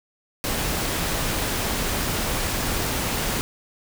pink noise, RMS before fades -25 dBFS, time 0.44-3.41 s, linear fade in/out 0 ms, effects none

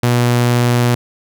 sawtooth tone, 121.2 Hz, B2, 32 cents flat, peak -7 dBFS, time 0.03-0.95 s, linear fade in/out 5 ms, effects none

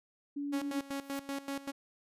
sine tone, 285.6 Hz, D4, 48 cents flat, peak -34 dBFS, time 0.36-0.8 s, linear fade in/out 10 ms
sawtooth tone with tremolo, 277 Hz, C#4, 1 cent flat, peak -31 dBFS, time 0.52-1.72 s, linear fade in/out 20 ms, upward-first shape square, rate 5.2 Hz, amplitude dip 80%
violet noise with exponential growth, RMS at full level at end -45 dBFS, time 0.9-1.19 s, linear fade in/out 1 ms, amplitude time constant 63 ms
effects resampled to 32000 Hz

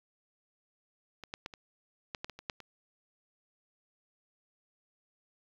clicks, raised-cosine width 0.2 ms, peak -26 / -20 / -21 / -29 / -19 / -19 / -26 / -28 / -16 / -30 dBFS, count 10, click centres 1.237 / 1.339 / 1.461 / 1.538 / 2.148 / 2.245 / 2.297 / 2.39 / 2.498 / 2.603 s, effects low-pass 5000 Hz 12 dB/octave + 9-bit

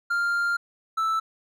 triangle tone pair in turn, 1396.9 / 1318.5 Hz, F6 / E6, 0 / 0 cents, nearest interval minor second, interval 100 cents, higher first, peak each -20 dBFS, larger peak neither, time 0.1-0.57 / 0.97-1.2 s, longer first, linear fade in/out 10 ms, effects none

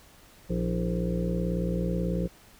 harmonic tone with a mistuned harmonic, 58.3 Hz, A#1, 1 cent sharp, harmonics 1 / 2 / 3 / 5 / 6 / 7 / 8 / 9, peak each -32 / -38 / -28 / -40 / -38 / -38 / -38 / -36 dBFS, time 0.49-2.28 s, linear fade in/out 20 ms, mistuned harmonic 6, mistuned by -89 cents, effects pink hiss -55 dBFS RMS until 2.59 s

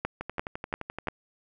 two click trains, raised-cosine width 0.5 ms, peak -19 / -13 dBFS, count 11 / 4, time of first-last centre 0.21-1.072 / 0.05-1.084 s, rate 11.6 / 2.9 Hz, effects none

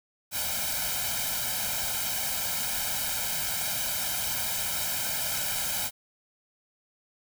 white noise with comb filter, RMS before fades -30 dBFS, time 0.31-5.91 s, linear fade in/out 50 ms, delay 1.3 ms, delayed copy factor +1, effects none

